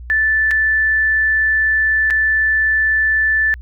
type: tone with dropouts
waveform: sine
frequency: 1756 Hz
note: A6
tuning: 4 cents flat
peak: -12 dBFS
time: 0.1-3.54 s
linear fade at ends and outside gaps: 0 ms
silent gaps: 0.509-0.513 / 2.102-2.107 s
effects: added 60 Hz sine -30 dBFS peak until 3.61 s